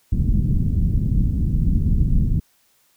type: low-pass noise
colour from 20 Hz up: pink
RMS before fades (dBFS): -18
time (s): 0.12-2.4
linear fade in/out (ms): 5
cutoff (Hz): 210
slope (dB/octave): 24
effects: white hiss -61 dBFS RMS until 2.96 s